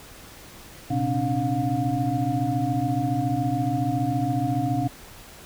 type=tone cluster; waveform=sine; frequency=117.3 / 131.7 / 267.6 / 294.6 / 713 Hz; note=A#2 / C3 / C4 / D4 / F5; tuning=+11 / +12 / +39 / +6 / +36 cents; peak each=-28 dBFS; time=0.9-4.88 s; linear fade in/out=10 ms; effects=pink hiss -45 dBFS RMS until 5.45 s